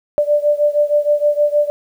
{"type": "beating tone pair", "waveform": "sine", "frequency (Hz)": [587.3, 593.7], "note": ["D5", "D5"], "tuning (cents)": [0, 19], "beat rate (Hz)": 6.4, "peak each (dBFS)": [-14, -16], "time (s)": [0.18, 1.7], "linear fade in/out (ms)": 0, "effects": ["8-bit"]}